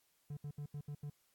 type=tone bursts at uneven times; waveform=triangle; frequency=145.8 Hz; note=D3; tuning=12 cents flat; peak=-39 dBFS; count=6; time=0.3-0.37 / 0.44-0.51 / 0.58-0.66 / 0.74-0.81 / 0.88-0.95 / 1.03-1.1 s; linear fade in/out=5 ms; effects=white hiss -75 dBFS RMS until 1.34 s + AAC 64 kbps